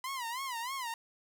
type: tone with vibrato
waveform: sawtooth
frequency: 1001 Hz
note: B5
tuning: 23 cents sharp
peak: -32 dBFS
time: 0.04-0.94 s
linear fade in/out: 2 ms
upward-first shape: sine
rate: 3.2 Hz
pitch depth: 160 cents each way
effects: none